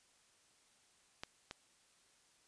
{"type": "clicks", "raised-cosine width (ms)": 0.2, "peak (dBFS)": [-25, -27], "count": 2, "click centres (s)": [1.235, 1.511], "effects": ["white hiss -70 dBFS RMS until 2.47 s", "resampled to 22050 Hz"]}